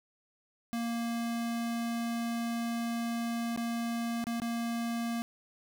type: tone with dropouts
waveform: square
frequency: 233.1 Hz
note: A#3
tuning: in tune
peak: -32 dBFS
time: 0.73-5.22 s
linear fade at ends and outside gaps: 0 ms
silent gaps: 3.562-3.575 / 4.241-4.269 / 4.4-4.419 s
effects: none